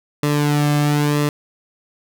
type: tone with flanger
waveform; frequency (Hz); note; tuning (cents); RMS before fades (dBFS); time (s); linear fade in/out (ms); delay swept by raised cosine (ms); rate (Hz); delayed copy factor
sawtooth; 147; D3; +2; -17; 0.23-1.29; 2; 1.3 to 2.11; 0.99; -0.65
effects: none